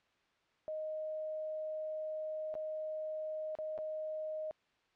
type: tone with dropouts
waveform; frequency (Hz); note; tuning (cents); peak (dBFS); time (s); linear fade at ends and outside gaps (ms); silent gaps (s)
sine; 622.3; D#5; 0; -37; 0.68-4.51; 0; 2.541-2.552 / 3.552-3.587 / 3.778-3.787
effects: white hiss -73 dBFS RMS until 4.95 s + low-pass 3000 Hz 12 dB/octave